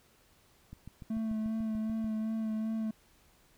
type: click train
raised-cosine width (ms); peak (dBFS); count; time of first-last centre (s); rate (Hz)
5; -33; 10; 0.73-2.044; 6.85
type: tone with vibrato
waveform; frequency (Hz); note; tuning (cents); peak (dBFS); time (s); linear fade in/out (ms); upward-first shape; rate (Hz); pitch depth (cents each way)
triangle; 220; A3; 0; -29; 1.1-2.91; 5; sine; 2.6; 21
effects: pink hiss -65 dBFS RMS until 3.57 s